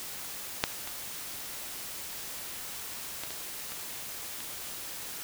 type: clicks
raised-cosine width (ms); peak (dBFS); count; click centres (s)
0.2; -6 / -21 / -19 / -22 / -22 / -25; 6; 0.639 / 0.875 / 3.236 / 3.306 / 3.72 / 4.405
effects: white hiss -40 dBFS RMS until 5.23 s